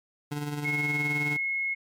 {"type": "tone with tremolo", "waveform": "25% pulse", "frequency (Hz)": 146.83, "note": "D3", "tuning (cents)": 0, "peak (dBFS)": -25, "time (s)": [0.31, 1.37], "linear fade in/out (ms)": 10, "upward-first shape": "sine", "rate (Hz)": 19, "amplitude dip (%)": 45}
{"type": "tone", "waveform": "sine", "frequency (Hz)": 2171, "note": "C#7", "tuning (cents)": -37, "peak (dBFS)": -26, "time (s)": [0.64, 1.75], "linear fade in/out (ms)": 20}
{"effects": ["MP3 96 kbps"]}